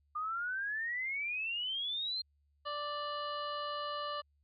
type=exponential sweep; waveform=sine; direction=up; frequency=1206 to 4220 Hz; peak=-34 dBFS; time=0.15-2.22 s; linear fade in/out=10 ms
type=harmonic tone; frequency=587.3 Hz; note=D5; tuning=in tune; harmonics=1 / 2 / 3 / 5 / 6 / 7 / 8; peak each=-42 / -38 / -49 / -46 / -58 / -49 / -58 dBFS; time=2.65-4.22 s; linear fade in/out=20 ms
effects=added 72 Hz sine -70 dBFS peak until 4.43 s